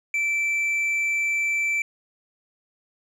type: tone with tanh clipping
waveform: sine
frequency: 2330 Hz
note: D7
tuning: 14 cents flat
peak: -22 dBFS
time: 0.14-1.82 s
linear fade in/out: 2 ms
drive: 4 dB
effects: none